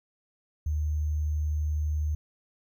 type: tone with sample-and-hold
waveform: sine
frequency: 76 Hz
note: D#2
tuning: 40 cents flat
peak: -25 dBFS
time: 0.66-2.15 s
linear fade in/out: 5 ms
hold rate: 6300 Hz
effects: none

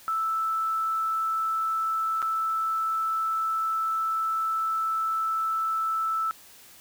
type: tone with dropouts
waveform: sine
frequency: 1318 Hz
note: E6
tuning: 1 cent flat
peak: -24 dBFS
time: 0.08-6.31 s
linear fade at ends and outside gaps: 0 ms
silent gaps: 2.219-2.226 s
effects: white hiss -51 dBFS RMS until 6.8 s

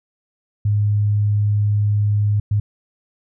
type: tone bursts at uneven times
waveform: sine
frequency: 103.83 Hz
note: G#2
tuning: in tune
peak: -14 dBFS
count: 2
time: 0.65-2.4 / 2.51-2.6 s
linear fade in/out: 5 ms
effects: none

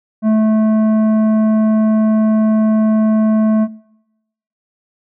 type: tone with tanh clipping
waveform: triangle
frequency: 217.6 Hz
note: A3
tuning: 19 cents flat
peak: -11 dBFS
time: 0.22-3.68 s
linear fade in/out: 50 ms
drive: 14 dB
effects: noise-tail reverb RT60 0.9 s tail -23 dB re dry

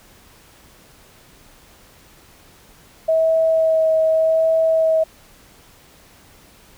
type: tone with vibrato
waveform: sine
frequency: 643 Hz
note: E5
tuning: 43 cents flat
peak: -13 dBFS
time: 3.08-5.04 s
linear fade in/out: 10 ms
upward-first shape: sine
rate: 0.84 Hz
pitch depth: 12 cents each way
effects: pink hiss -49 dBFS RMS until 6.77 s

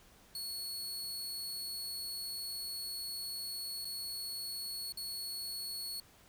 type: tone with dropouts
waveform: sawtooth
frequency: 4377 Hz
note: C#8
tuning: 23 cents flat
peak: -36 dBFS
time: 0.35-6 s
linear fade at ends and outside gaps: 2 ms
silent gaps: 3.847-3.852 / 4.923-4.972 s
effects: pink hiss -62 dBFS RMS until 6.28 s

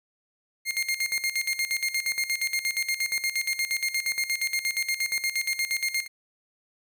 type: tone with tremolo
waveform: sawtooth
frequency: 2124 Hz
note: C7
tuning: 25 cents sharp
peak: -20 dBFS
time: 0.65-6.08 s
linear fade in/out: 50 ms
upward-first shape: square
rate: 8.5 Hz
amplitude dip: 75%
effects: none

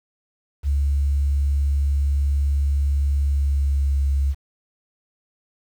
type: tone with pitch glide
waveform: sine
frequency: 70.6 to 69.35 Hz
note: C#2 to C#2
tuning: +32 to +1 cents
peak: -16 dBFS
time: 0.63-4.35 s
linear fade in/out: 50 ms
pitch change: -31 cents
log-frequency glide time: 3.23-4.02 s
effects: tanh soft clip ceiling -12 dBFS + 8-bit

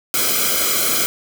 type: noise with comb filter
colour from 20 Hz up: white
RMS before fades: -18 dBFS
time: 0.14-1.06 s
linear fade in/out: 0 ms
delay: 1.1 ms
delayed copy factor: -0.85
effects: none

